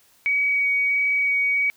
sine tone with vibrato, 2259 Hz, C#7, 32 cents sharp, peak -18 dBFS, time 0.26-1.7 s, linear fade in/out 0 ms, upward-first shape sine, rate 1.5 Hz, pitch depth 8 cents each way, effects white hiss -58 dBFS RMS until 1.76 s

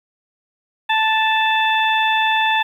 harmonic tone, 879 Hz, A5, 2 cents flat, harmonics 1 / 2 / 3 / 4, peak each -17 / -20 / -22 / -23 dBFS, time 0.89-2.63 s, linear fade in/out 10 ms, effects 8-bit

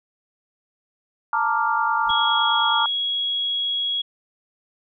sine chord, Bb major seventh, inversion third, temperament equal with one note detuned, 880 / 929.6 / 1174.7 / 1396.9 Hz, A5 / Bb5 / D6 / F6, 0 / -5 / 0 / 0 cents, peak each -24 dBFS, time 1.33-2.86 s, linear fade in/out 2 ms
brown noise with exponential growth, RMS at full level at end -36 dBFS, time 2-2.11 s, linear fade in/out 0 ms, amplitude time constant 23 ms
sine tone, 3322 Hz, G#7, in tune, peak -21 dBFS, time 2.09-4.02 s, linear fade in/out 10 ms
effects none

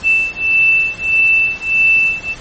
sine beating tone pair, 2654 / 2655.6 Hz, E7 / E7, +11 / +12 cents, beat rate 1.6 Hz, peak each -13 dBFS, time 0.03-2.35 s, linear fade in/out 50 ms, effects pink hiss -34 dBFS RMS until 2.4 s + MP3 32 kbps

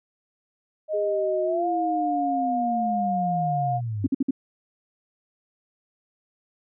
sine tone with pitch glide, 622.3 to 710.7 Hz, D#5 to F5, 0 to +30 cents, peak -23 dBFS, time 0.88-3.81 s, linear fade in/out 50 ms, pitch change +230 cents, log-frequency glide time 1.44-1.67 s
sine linear sweep, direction down, 417.1 to 94 Hz, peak -26 dBFS, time 0.93-4.08 s, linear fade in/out 20 ms
sine tone bursts, 268.9 Hz, C4, 47 cents sharp, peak -18 dBFS, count 4, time 4.04-4.309 s, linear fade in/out 5 ms, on 26 ms, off 55 ms
effects none

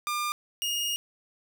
sawtooth tone pair in turn, 1200 / 2854 Hz, D6 / F7, +37 / +37 cents, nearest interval octave + minor third, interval 1500 cents, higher second, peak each -24 dBFS, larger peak neither, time 0.07-0.32 / 0.62-0.96 s, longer second, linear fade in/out 0 ms, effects none

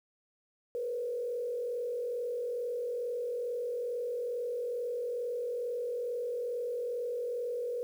sine tone with frequency modulation, 484.4 Hz, B4, 34 cents flat, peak -32 dBFS, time 0.75-7.83 s, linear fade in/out 0 ms, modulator 42.3 Hz, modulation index 0.65, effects 10-bit

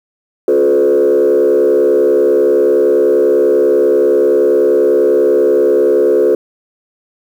sine tone with frequency modulation, 431.3 Hz, A4, 35 cents flat, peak -6 dBFS, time 0.48-6.35 s, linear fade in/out 2 ms, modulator 70.3 Hz, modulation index 1.3, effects tanh soft clip ceiling -4 dBFS + 7-bit

